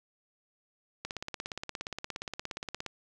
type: click train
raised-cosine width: 0.2 ms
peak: -19 dBFS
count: 32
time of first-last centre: 1.05-2.863 s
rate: 17.1 Hz
effects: none